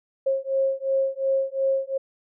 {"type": "beating tone pair", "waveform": "sine", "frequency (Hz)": [537, 539.8], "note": ["C5", "C#5"], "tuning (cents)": [45, -46], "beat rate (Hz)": 2.8, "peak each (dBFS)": -24, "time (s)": [0.26, 1.98], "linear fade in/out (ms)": 10, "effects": []}